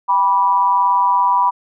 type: tone with amplitude modulation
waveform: sine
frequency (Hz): 981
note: B5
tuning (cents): -12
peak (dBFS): -8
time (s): 0.08-1.51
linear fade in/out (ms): 20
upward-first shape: sine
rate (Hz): 183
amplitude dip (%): 70
effects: none